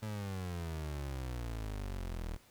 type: exponential sweep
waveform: 30% pulse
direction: down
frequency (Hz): 110 to 38.64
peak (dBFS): -35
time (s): 0.02-2.37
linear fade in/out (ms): 10
effects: pink hiss -63 dBFS RMS until 2.5 s